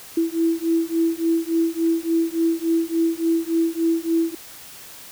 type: beating tone pair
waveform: sine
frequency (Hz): 328.6 / 332.1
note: E4 / E4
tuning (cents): -5 / +13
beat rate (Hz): 3.5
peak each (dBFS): -21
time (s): 0.17-4.35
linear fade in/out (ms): 5
effects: white hiss -41 dBFS RMS until 5.11 s